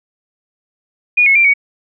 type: tone with pitch steps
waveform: sine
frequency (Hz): 2449 / 2186 / 2364 / 2244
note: D#7 / C#7 / D7 / C#7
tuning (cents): -28 / -25 / +11 / +21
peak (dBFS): -7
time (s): 1.17-1.538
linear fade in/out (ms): 10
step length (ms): 92
effects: none